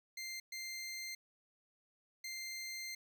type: tone bursts at uneven times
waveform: 20% pulse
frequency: 2093 Hz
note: C7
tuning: in tune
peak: -37 dBFS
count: 3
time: 0.17-0.4 / 0.52-1.15 / 2.24-2.95 s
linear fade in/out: 5 ms
effects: none